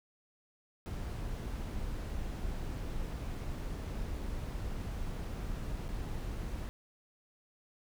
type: noise with dropouts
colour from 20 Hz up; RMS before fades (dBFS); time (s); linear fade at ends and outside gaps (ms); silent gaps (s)
brown; -38; 0.86-6.69; 0; 5.882-5.889
effects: none